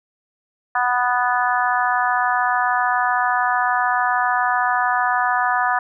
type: harmonic tone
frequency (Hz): 246.9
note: B3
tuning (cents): 0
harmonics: 3 / 4 / 5 / 6 / 7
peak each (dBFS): -21 / -22 / -23 / -24 / -24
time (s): 0.75-5.79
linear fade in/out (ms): 5
effects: none